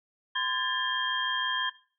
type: tone cluster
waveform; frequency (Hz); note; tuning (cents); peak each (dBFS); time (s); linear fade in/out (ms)
sine; 1028 / 1632 / 1758 / 3203; C6 / G#6 / A6 / G7; -31 / -31 / -2 / +37; -33 / -34 / -33 / -29; 0.35-1.7; 10
effects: noise-tail reverb RT60 0.4 s tail -17 dB re dry